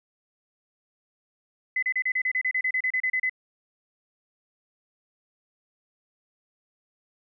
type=tone bursts; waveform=sine; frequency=2022 Hz; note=B6; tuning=40 cents sharp; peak=-22 dBFS; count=16; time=1.76-3.296 s; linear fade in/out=5 ms; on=66 ms; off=32 ms; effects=none